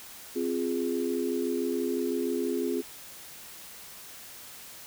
sine chord, F minor, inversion second, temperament equal, 261.6 / 349.2 / 415.3 Hz, C4 / F4 / Ab4, 0 / 0 / 0 cents, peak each -31 dBFS, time 0.35-2.82 s, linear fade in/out 20 ms, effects white hiss -46 dBFS RMS until 4.86 s

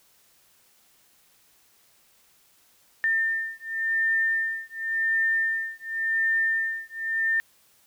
sine beating tone pair, 1802 / 1802.91 Hz, A6 / A6, +41 / +42 cents, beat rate 0.91 Hz, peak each -26 dBFS, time 3.04-7.4 s, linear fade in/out 0 ms, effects white hiss -61 dBFS RMS until 7.86 s

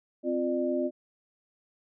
sine tone cluster, 259.8 / 347.9 / 599 Hz, C4 / F4 / D5, -12 / -7 / +34 cents, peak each -30 dBFS, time 0.23-0.91 s, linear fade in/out 50 ms, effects none

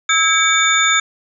sine tone cluster, 1300 / 1624 / 2264 / 3592 / 6910 Hz, E6 / G#6 / C#7 / A7 / A8, -24 / -39 / +36 / +35 / -32 cents, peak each -18 dBFS, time 0.09-1 s, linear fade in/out 5 ms, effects none

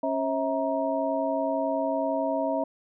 sine tone cluster, 275.2 / 537 / 648 / 941 Hz, C#4 / C5 / E5 / A#5, -12 / +45 / -30 / +16 cents, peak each -30 / -32 / -27 / -32 dBFS, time 0.03-2.64 s, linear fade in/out 5 ms, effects none

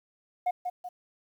sine tone with echo, 722 Hz, F#5, 43 cents flat, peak -21 dBFS, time 0.46-0.51 s, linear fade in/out 10 ms, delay 190 ms, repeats 2, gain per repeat -7 dB, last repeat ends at 0.89 s, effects tanh soft clip ceiling -23 dBFS + 10-bit

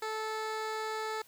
15% pulse tone with low-pass filter, 436.7 Hz, A4, 13 cents flat, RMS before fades -36 dBFS, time 0.02-1.22 s, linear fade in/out 5 ms, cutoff 6800 Hz, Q 0.67, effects white hiss -61 dBFS RMS until 1.27 s

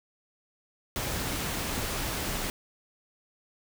pink noise, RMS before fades -32 dBFS, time 0.96-2.5 s, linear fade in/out 0 ms
clicks, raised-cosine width 3 ms, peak -30 / -20 dBFS, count 2, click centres 1.655 / 1.78 s
effects none

